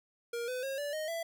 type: tone with pitch steps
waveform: square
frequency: 470.8 / 504.6 / 540.8 / 579.6 / 621.2 / 665.8 Hz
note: A#4 / B4 / C#5 / D5 / D#5 / E5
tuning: +17 / +37 / -43 / -23 / -3 / +17 cents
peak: -35 dBFS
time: 0.33-1.23 s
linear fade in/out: 5 ms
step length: 150 ms
effects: none